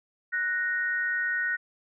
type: tone pair together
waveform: sine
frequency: 1480 / 1864.7 Hz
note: F#6 / A#6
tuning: 0 / 0 cents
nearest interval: major third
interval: 400 cents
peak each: -28 dBFS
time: 0.32-1.57 s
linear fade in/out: 20 ms
effects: none